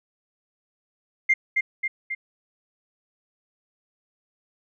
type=tone with echo; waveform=sine; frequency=2100 Hz; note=C7; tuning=6 cents sharp; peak=-14 dBFS; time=1.29-1.34 s; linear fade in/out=10 ms; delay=270 ms; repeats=3; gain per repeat=-4 dB; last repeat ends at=2.15 s; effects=tanh soft clip ceiling -10 dBFS